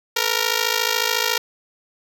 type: ring-modulated tone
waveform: 5% pulse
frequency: 466.2 Hz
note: A#4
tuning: in tune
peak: -4 dBFS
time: 0.16-1.38 s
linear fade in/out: 5 ms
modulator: 27 Hz
effects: none